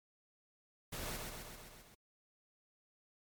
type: noise with echo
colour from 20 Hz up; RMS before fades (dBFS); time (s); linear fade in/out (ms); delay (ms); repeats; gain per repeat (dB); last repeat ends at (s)
pink; -43; 0.92-1.17; 10; 130; 6; -3; 1.95
effects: MP3 96 kbps